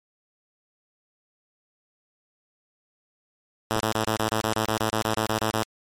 5% pulse tone bursts, 110 Hz, A2, in tune, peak -11 dBFS, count 16, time 3.71-5.631 s, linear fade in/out 0 ms, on 91 ms, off 31 ms, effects MP3 64 kbps

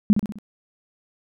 sine tone with echo, 207.7 Hz, G#3, in tune, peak -10 dBFS, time 0.1-0.13 s, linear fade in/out 0 ms, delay 64 ms, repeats 4, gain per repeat -6 dB, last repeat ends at 0.386 s, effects none

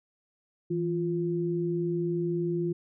sine tone pair together, 164.81 / 348.3 Hz, E3 / F4, 0 / -5 cents, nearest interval octave + minor second, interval 1295 cents, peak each -30 / -28 dBFS, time 0.7-2.73 s, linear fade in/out 10 ms, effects none

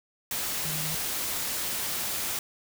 sine tone in noise, 155.56 Hz, D#3, in tune, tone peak -35 dBFS, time 0.65-0.95 s, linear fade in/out 2 ms, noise white, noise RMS -31 dBFS, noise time 0.31-2.39 s, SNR -7 dB, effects none

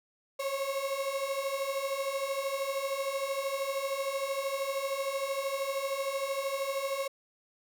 35% pulse beating tone pair, 538 / 551 Hz, C5 / C#5, +48 / -11 cents, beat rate 13 Hz, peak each -34 / -31 dBFS, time 0.39-7.08 s, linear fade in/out 10 ms, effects none

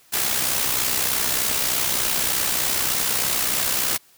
white noise with amplitude modulation, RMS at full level -20 dBFS, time 0.12-3.98 s, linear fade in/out 20 ms, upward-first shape sine, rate 63.3 Hz, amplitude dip 50%, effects white hiss -55 dBFS RMS until 4.17 s

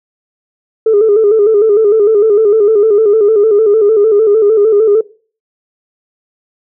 sine tone with vibrato, 425.3 Hz, G#4, 41 cents sharp, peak -4 dBFS, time 0.86-5.01 s, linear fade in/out 5 ms, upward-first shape square, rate 6.6 Hz, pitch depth 71 cents each way, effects noise-tail reverb RT60 0.4 s tail -21 dB re dry + tanh soft clip ceiling -1 dBFS

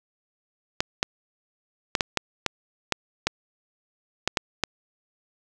clicks, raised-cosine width 0.2 ms, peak -4 dBFS, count 11, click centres 0.805 / 1.029 / 1.952 / 2.008 / 2.173 / 2.463 / 2.923 / 3.27 / 4.276 / 4.372 / 4.637 s, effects none

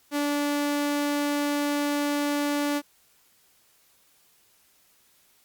sawtooth tone, 290 Hz, D4, 22 cents flat, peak -20 dBFS, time 0.11-2.82 s, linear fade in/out 50 ms, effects white hiss -62 dBFS RMS until 5.44 s + Opus 48 kbps

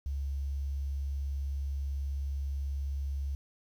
sine tone with quantisation, 69.3 Hz, C#2, in tune, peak -31 dBFS, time 0.06-3.35 s, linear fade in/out 0 ms, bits 10, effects none

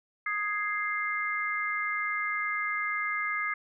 sine chord, Ab major, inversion second, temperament equal, 1244.5 / 1661.2 / 2093 Hz, Eb6 / Ab6 / C7, 0 / 0 / 0 cents, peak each -33 / -34 / -31 dBFS, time 0.26-3.54 s, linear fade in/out 5 ms, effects none

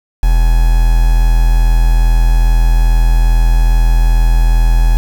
triangle tone with quantisation, 41.2 Hz, E1, in tune, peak -4 dBFS, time 0.23-4.97 s, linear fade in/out 0 ms, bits 4, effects none

